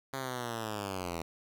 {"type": "linear sweep", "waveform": "5% pulse", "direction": "down", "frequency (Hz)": [136.2, 81], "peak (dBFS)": -24, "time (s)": [0.13, 1.22], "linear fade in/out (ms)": 5, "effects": []}